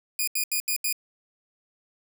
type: tone bursts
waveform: 5% pulse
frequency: 2451 Hz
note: D#7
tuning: 27 cents flat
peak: -14 dBFS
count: 5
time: 0.19-0.927 s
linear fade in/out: 2 ms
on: 85 ms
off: 78 ms
effects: none